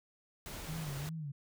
pink noise, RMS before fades -45 dBFS, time 0.46-1.09 s, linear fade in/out 0 ms
sine tone with vibrato, 150 Hz, D3, 37 cents sharp, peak -38 dBFS, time 0.68-1.32 s, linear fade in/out 10 ms, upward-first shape sine, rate 2.7 Hz, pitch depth 140 cents each way
effects none

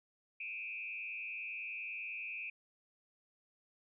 sine tone with frequency modulation, 2489 Hz, D#7, in tune, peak -40 dBFS, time 0.4-2.5 s, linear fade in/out 5 ms, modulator 110 Hz, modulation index 1.3, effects none

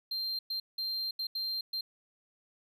triangle tone bursts at uneven times, 4168 Hz, C8, 7 cents flat, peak -31 dBFS, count 6, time 0.11-0.39 / 0.5-0.6 / 0.78-1.11 / 1.19-1.27 / 1.35-1.61 / 1.73-1.81 s, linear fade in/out 5 ms, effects none

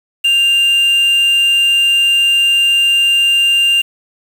triangle tone with quantisation, 2794 Hz, F7, in tune, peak -7 dBFS, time 0.24-3.82 s, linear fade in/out 10 ms, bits 5, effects none

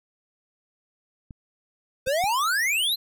clicks, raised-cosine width 5 ms, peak -28 dBFS, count 3, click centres 1.308 / 2.072 / 2.24 s
square exponential sweep, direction up, 499.7 to 4186 Hz, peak -22 dBFS, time 2.06-2.96 s, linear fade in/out 20 ms
effects none

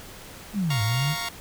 sine linear two-way sweep, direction down then up, 218.9 to 103 to 158.9 Hz, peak -22 dBFS, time 0.53-1.16 s, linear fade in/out 50 ms, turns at 0.82 s
10% pulse chord, Bb minor, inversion second, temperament equal, 698.5 / 932.3 / 1108.7 Hz, F5 / Bb5 / Db6, 0 / 0 / 0 cents, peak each -24 dBFS, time 0.7-1.29 s, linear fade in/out 5 ms
effects pink hiss -43 dBFS RMS until 1.4 s

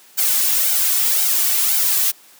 blue noise with flanger, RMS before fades -17 dBFS, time 0.17-2.12 s, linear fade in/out 20 ms, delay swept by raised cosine 1.3 to 2.7 ms, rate 1.9 Hz, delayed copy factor +0.7, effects white hiss -48 dBFS RMS until 2.39 s + high-pass 200 Hz 12 dB/octave

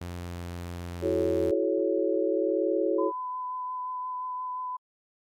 sawtooth tone with pitch glide, 87.7 to 87.04 Hz, F2 to F2, +8 to -5 cents, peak -31 dBFS, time 0.01-1.51 s, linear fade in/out 5 ms, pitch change -13 cents, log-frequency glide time 0.14-0.43 s
sine chord, F# minor seventh, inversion third, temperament equal with one note detuned, 329.6 / 370 / 430.9 / 554.4 Hz, E4 / F#4 / A4 / C#5, 0 / 0 / -36 / 0 cents, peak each -29 dBFS, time 1.01-3.12 s, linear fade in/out 50 ms
sine tone with vibrato, 1006 Hz, B5, 32 cents sharp, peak -31 dBFS, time 2.98-4.77 s, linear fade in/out 10 ms, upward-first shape triangle, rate 5.7 Hz, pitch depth 14 cents each way
effects AAC 64 kbps

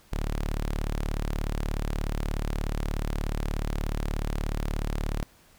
sawtooth tone, 36.71 Hz, D1, in tune, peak -23 dBFS, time 0.12-5.23 s, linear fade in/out 0 ms, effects pink hiss -58 dBFS RMS until 5.58 s

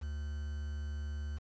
triangle tone with quantisation, 73.42 Hz, D2, in tune, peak -34 dBFS, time 0.01-1.39 s, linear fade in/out 20 ms, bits 9, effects resampled to 16000 Hz

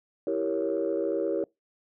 sine chord, E diminished seventh, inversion none, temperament equal, 329.6 / 392 / 466.2 / 554.4 Hz, E4 / G4 / Bb4 / Db5, 0 / 0 / 0 / 0 cents, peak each -30 dBFS, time 0.27-1.44 s, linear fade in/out 2 ms, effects noise-tail reverb RT60 0.2 s tail -25 dB re dry + tanh soft clip ceiling -18 dBFS

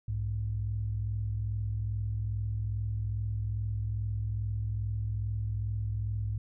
sine tone pair together, 62.2 / 104.61 Hz, B1 / G#2, +13 / +13 cents, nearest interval major sixth, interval 900 cents, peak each -35 / -30 dBFS, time 0.08-6.38 s, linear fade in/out 5 ms, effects tanh soft clip ceiling -22 dBFS

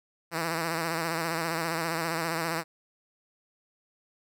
5% pulse tone with vibrato, 164.8 Hz, E3, in tune, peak -17 dBFS, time 0.31-2.64 s, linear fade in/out 50 ms, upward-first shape sine, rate 15 Hz, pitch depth 62 cents each way, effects none

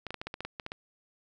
clicks, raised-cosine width 0.3 ms, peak -21 dBFS, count 11, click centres 0.067 / 0.106 / 0.143 / 0.215 / 0.27 / 0.341 / 0.406 / 0.45 / 0.598 / 0.664 / 0.719 s, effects none

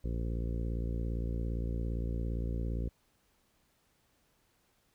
harmonic tone, 57.5 Hz, A#1, 23 cents flat, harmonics 1 / 2 / 3 / 4 / 5 / 6 / 7 / 8 / 9, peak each -33 / -39 / -43 / -45 / -47 / -49 / -50 / -51 / -52 dBFS, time 0.04-2.89 s, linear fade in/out 5 ms, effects pink hiss -72 dBFS RMS until 4.94 s

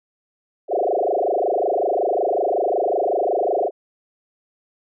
sine tone with frequency modulation, 554.4 Hz, C#5, in tune, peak -17 dBFS, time 0.68-3.71 s, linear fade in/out 50 ms, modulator 25.4 Hz, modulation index 7.2, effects none

